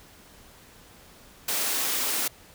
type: high-pass noise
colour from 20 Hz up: white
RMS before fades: -27 dBFS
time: 1.48-2.28 s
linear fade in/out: 5 ms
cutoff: 220 Hz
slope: 48 dB/octave
effects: pink hiss -52 dBFS RMS until 2.54 s